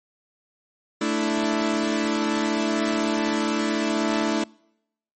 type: chord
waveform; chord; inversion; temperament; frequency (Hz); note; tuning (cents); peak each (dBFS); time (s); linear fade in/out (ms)
sawtooth; A suspended fourth; none; equal; 220 / 293.7 / 329.6; A3 / D4 / E4; 0 / 0 / 0; -22; 1.01-4.44; 5
effects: noise-tail reverb RT60 0.8 s tail -26 dB re dry + MP3 32 kbps